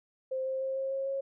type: tone with pitch steps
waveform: sine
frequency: 523.3 / 527.5 / 531.8 / 536.2 / 540.5 / 544.9 Hz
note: C5 / C5 / C5 / C5 / C#5 / C#5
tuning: 0 / +14 / +28 / +42 / -44 / -30 cents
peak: -30 dBFS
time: 0.31-1.21 s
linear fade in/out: 10 ms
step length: 150 ms
effects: none